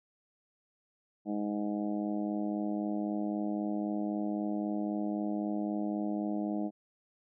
harmonic tone, 103.83 Hz, G#2, in tune, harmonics 2 / 3 / 4 / 5 / 6 / 7 / 8, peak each -34 / -34 / -47 / -47 / -42 / -44 / -52 dBFS, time 1.25-6.71 s, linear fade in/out 50 ms, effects none

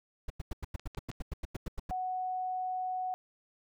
brown noise bursts, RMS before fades -35 dBFS, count 15, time 0.28-1.912 s, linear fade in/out 5 ms, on 22 ms, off 93 ms
clicks, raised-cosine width 0.2 ms, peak -31 dBFS, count 3, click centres 0.796 / 0.948 / 1.115 s
sine tone, 740 Hz, F#5, in tune, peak -32 dBFS, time 1.91-3.14 s, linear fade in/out 0 ms
effects none

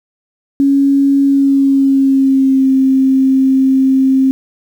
sine tone with pitch glide, 277.2 to 265.4 Hz, C#4 to C4, 0 to +25 cents, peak -7 dBFS, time 0.6-4.31 s, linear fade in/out 0 ms, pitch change -75 cents, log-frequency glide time 1.26-2.71 s, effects 7-bit

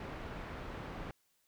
pink low-pass noise, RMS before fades -44 dBFS, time 0-1.11 s, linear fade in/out 2 ms, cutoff 2000 Hz, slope 12 dB/octave, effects white hiss -75 dBFS RMS until 1.47 s

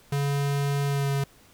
square tone with pitch glide, 141.4 to 139.29 Hz, C#3 to C#3, +35 to +9 cents, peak -24 dBFS, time 0.12-1.24 s, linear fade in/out 5 ms, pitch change -26 cents, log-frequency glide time 0.86-1.1 s, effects pink hiss -56 dBFS RMS until 1.53 s

